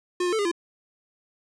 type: tone with pitch steps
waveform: square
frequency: 358.2 / 354.3 / 441.1 / 406.2 / 342.1 Hz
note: F4 / F4 / A4 / G#4 / F4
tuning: +44 / +25 / +4 / -38 / -36 cents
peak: -23 dBFS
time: 0.2-0.515 s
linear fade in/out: 5 ms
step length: 63 ms
effects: resampled to 22050 Hz + 10-bit